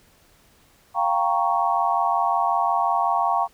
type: chord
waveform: sine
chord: G half-diminished seventh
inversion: third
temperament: equal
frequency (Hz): 698.5 / 784 / 932.3 / 1108.7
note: F5 / G5 / Bb5 / Db6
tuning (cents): 0 / 0 / 0 / 0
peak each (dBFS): -24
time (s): 0.94-3.48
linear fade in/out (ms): 50
effects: pink hiss -57 dBFS RMS until 3.53 s